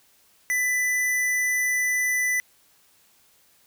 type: tone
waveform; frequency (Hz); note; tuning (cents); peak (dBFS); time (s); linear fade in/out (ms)
square; 1993; B6; +15; -22; 0.5-2.4; 0
effects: white hiss -60 dBFS RMS until 3.66 s